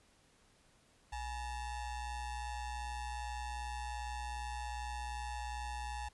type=ring-modulated tone; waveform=square; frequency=449.3 Hz; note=A4; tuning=36 cents sharp; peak=-37 dBFS; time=1.12-6.09 s; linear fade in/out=10 ms; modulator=388 Hz; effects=pink hiss -68 dBFS RMS until 6.13 s + resampled to 24000 Hz